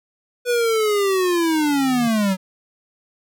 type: linear sweep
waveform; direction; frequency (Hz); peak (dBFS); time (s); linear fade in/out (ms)
square; down; 492.7 to 183.1; -17; 0.45-2.37; 50
type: tone with exponential growth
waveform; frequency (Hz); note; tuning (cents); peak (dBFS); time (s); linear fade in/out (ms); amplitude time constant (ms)
triangle; 157.3; D#3; +19; -26; 1.25-2.08; 5; 180
effects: none

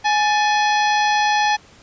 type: harmonic tone with a mistuned harmonic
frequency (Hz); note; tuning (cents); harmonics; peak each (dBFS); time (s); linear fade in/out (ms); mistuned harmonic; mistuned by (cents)
838; G#5; +15; 1 / 2 / 3 / 4 / 5 / 6 / 7; -16 / -22 / -26 / -28 / -30 / -32 / -33; 0.04-1.57; 20; 2; +91
effects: pink hiss -48 dBFS RMS until 1.82 s + resampled to 16000 Hz

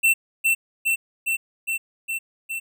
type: tone with echo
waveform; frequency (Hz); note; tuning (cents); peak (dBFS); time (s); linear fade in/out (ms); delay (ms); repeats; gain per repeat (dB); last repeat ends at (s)
square; 2691; E7; +35; -15; 0.03-0.14; 20; 410; 6; -2; 2.6
effects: none

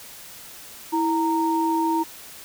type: tone pair together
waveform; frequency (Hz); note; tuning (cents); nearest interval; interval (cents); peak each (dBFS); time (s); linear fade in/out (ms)
sine; 327.3 / 925.7; E4 / A#5; -12 / -12; octave + tritone; 1800; -22; 0.92-2.04; 20
effects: white hiss -42 dBFS RMS until 2.44 s

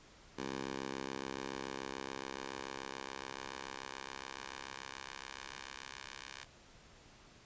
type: tone with high-pass filter sweep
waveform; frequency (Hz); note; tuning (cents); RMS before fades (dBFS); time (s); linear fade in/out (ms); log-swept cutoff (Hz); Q
10% pulse; 67; C2; +42; -45; 0.37-6.45; 20; 260 to 1600; 0.71
effects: pink hiss -60 dBFS RMS until 7.45 s + resampled to 16000 Hz

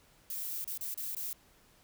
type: noise with dropouts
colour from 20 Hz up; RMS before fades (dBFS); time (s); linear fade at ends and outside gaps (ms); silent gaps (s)
violet; -38; 0.3-1.33; 2; 0.644-0.676 / 0.776-0.809 / 0.942-0.975 / 1.149-1.166
effects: pink hiss -64 dBFS RMS until 1.83 s

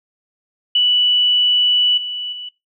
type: tone with level steps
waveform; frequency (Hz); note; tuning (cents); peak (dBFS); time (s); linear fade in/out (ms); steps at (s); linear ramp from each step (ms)
sine; 2960; F#7; 0; -11 / -22 / -27; 0.75-2.49; 5; 1.97 / 2.32; 10
effects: noise-tail reverb RT60 0.2 s tail -20 dB re dry

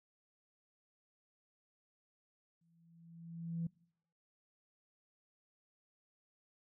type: tone with exponential growth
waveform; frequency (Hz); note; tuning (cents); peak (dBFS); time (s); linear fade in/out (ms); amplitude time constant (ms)
sine; 167.1; E3; +24; -33; 2.61-3.67; 5; 230
effects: noise-tail reverb RT60 0.7 s tail -25 dB re dry + tanh soft clip ceiling -30 dBFS

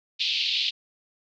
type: band-pass noise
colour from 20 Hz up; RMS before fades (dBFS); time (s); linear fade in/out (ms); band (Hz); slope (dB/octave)
white; -26; 0.19-0.71; 20; 2600 to 4400; 48
effects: none

